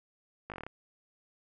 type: slowing click train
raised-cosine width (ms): 0.5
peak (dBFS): -25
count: 8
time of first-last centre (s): 0.5-0.666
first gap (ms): 18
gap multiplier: 1.09
effects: none